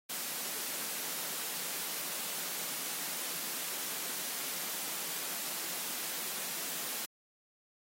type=high-pass noise; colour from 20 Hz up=white; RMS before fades=-38 dBFS; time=0.09-7.06 s; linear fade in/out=10 ms; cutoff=150 Hz; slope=96 dB/octave; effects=AAC 48 kbps